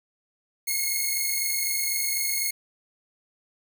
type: tone pair together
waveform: 5% pulse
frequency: 2157 / 2181 Hz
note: C#7 / C#7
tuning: -48 / -29 cents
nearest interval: unison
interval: 19 cents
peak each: -17 dBFS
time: 0.67-2.51 s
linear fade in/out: 10 ms
effects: none